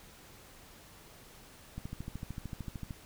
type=click train; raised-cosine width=5 ms; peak=-27 dBFS; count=16; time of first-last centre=1.78-2.908 s; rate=13.3 Hz; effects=pink hiss -55 dBFS RMS until 3.05 s